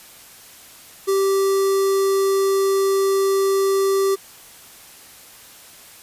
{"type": "tone with notch filter", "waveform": "square", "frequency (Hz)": 390, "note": "G4", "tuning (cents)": -9, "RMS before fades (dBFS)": -18, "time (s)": [1.07, 4.16], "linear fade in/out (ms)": 20, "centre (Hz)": 2500, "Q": 0.78, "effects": ["white hiss -44 dBFS RMS until 6.02 s", "resampled to 32000 Hz"]}